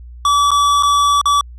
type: tone with dropouts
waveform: square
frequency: 1149 Hz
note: D6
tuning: 38 cents flat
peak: -11 dBFS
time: 0.25-1.41 s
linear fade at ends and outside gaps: 2 ms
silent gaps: 0.507-0.515 / 0.826-0.832 / 1.214-1.256 s
effects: added 60 Hz sine -32 dBFS peak until 1.58 s + low-pass 8000 Hz 12 dB/octave